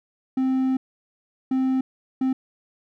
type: tone bursts at uneven times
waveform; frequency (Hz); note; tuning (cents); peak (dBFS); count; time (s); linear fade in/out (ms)
triangle; 261.6; C4; 0; -17; 3; 0.37-0.77 / 1.51-1.81 / 2.21-2.33; 5
effects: none